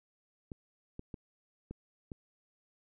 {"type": "clicks", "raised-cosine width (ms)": 3, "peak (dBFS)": -29, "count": 5, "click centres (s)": [0.518, 0.994, 1.142, 1.71, 2.118], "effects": []}